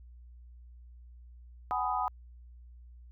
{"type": "chord", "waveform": "sine", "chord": "G# minor seventh", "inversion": "third", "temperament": "just", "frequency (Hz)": [747.5, 830.6, 996.7, 1245.9], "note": ["F#5", "G#5", "B5", "D#6"], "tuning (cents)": [17, 0, 16, 2], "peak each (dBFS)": -34, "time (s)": [1.71, 2.08], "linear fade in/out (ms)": 0, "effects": ["added 60 Hz sine -49 dBFS peak until 3.11 s"]}